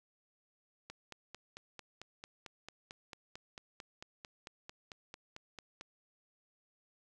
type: click train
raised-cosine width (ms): 0.2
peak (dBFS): -29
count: 23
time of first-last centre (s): 0.9-5.811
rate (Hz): 4.48
effects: none